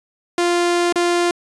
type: tone with dropouts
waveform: sawtooth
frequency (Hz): 348.3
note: F4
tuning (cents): -5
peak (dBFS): -11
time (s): 0.38-1.31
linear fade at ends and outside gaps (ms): 2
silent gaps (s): 0.925-0.958
effects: resampled to 22050 Hz